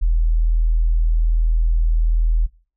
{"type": "tone", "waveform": "sine", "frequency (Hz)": 40.61, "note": "E1", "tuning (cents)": -25, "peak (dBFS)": -13, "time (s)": [0.01, 2.47], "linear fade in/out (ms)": 20, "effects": ["noise-tail reverb RT60 0.4 s tail -22 dB re dry"]}